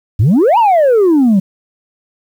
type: exponential two-way sweep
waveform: sine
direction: up then down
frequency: 90.4 to 979 to 183.5 Hz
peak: -4 dBFS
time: 0.19-1.4 s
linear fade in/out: 10 ms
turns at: 0.58 s
effects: tanh soft clip ceiling -5 dBFS + 7-bit